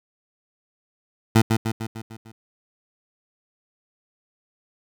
20% pulse tone with echo, 111.8 Hz, A2, 28 cents sharp, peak -7 dBFS, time 1.35-1.42 s, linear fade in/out 10 ms, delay 150 ms, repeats 6, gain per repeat -5 dB, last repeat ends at 2.32 s, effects none

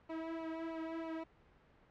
sawtooth tone with flanger, 325.3 Hz, E4, 23 cents flat, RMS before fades -42 dBFS, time 0.09-1.24 s, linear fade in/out 10 ms, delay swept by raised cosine 0.57 to 2.47 ms, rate 3.1 Hz, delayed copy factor -0.9, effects pink hiss -66 dBFS RMS until 1.9 s + low-pass 2000 Hz 12 dB/octave

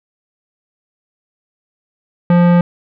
sine tone with tanh clipping, 174.61 Hz, F3, in tune, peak -9 dBFS, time 2.3-2.61 s, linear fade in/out 2 ms, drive 18 dB, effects none

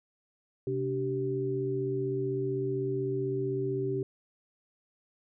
sine tone cluster, 132.1 / 291.4 / 387.2 Hz, C3 / D4 / G4, +17 / -13 / -21 cents, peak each -34 / -37 / -30 dBFS, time 0.67-4.03 s, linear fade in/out 2 ms, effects none

